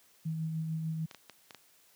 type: tone with tremolo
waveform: sine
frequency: 160 Hz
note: D#3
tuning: 49 cents sharp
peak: -30 dBFS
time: 0.25-1.06 s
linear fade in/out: 10 ms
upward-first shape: sine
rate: 6.7 Hz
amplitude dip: 30%
type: clicks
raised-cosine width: 0.2 ms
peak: -29 dBFS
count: 5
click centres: 1.112 / 1.147 / 1.297 / 1.508 / 1.547 s
effects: white hiss -64 dBFS RMS until 1.95 s + high-pass 100 Hz 12 dB/octave